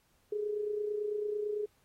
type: tone with amplitude modulation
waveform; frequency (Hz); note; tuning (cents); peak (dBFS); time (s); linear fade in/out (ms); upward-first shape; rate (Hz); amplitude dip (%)
sine; 418.5; G#4; +13; -29; 0.32-1.66; 5; sine; 29; 55
effects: pink hiss -71 dBFS RMS until 1.84 s + AAC 48 kbps